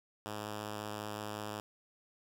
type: tone with vibrato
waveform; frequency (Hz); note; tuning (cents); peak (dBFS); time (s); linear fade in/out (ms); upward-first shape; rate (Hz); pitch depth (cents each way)
5% pulse; 105.4; G#2; +26; -28; 0.26-1.6; 0; sine; 15; 12
effects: none